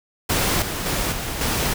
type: noise with level steps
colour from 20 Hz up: pink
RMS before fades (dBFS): -20 / -27 / -23 / -28 / -22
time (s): 0.29-1.74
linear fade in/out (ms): 10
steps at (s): 0.62 / 0.86 / 1.12 / 1.41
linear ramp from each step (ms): 2
effects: none